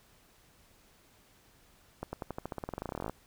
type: accelerating click train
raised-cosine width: 1 ms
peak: -22 dBFS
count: 24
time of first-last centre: 2.03-3.096 s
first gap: 100 ms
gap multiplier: 0.92
effects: pink hiss -63 dBFS RMS until 3.26 s